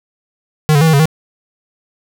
square tone with pitch steps, 153.8 / 143.2 / 161.9 / 159.2 / 139.9 / 158.2 Hz, D#3 / D3 / E3 / D#3 / C#3 / D#3, -20 / -43 / -31 / +40 / +16 / +29 cents, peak -8 dBFS, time 0.69-1.056 s, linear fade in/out 0 ms, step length 61 ms, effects none

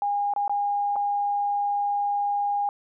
sine tone with dropouts, 814 Hz, G#5, 35 cents flat, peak -22 dBFS, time 0.02-2.69 s, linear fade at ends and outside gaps 1 ms, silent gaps 0.337-0.362 / 0.479-0.495 / 0.958-0.963 s, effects none

